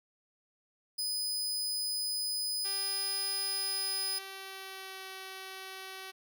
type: tone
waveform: sawtooth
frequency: 5000 Hz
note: D#8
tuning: 8 cents sharp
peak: -29 dBFS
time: 0.98-4.19 s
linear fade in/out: 10 ms
type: tone with pitch glide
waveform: 5% pulse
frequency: 392.9 to 380.6 Hz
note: G4 to F#4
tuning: +4 to +49 cents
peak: -31 dBFS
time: 2.64-6.12 s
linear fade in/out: 20 ms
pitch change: -55 cents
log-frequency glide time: 3.41-5.06 s
effects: none